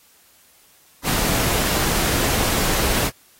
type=noise; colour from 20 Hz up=pink; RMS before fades=-21 dBFS; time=1.03-3.11 s; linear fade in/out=50 ms; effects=white hiss -54 dBFS RMS until 3.39 s + AAC 48 kbps